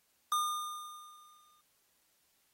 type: tone with exponential decay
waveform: square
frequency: 1213 Hz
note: D#6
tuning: 44 cents flat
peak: -28 dBFS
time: 0.32-1.61 s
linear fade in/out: 1 ms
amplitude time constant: 280 ms
effects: white hiss -73 dBFS RMS until 2.53 s + AAC 48 kbps